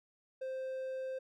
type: tone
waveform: triangle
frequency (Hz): 523.3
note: C5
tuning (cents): 0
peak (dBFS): -35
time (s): 0.41-1.19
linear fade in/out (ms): 10
effects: none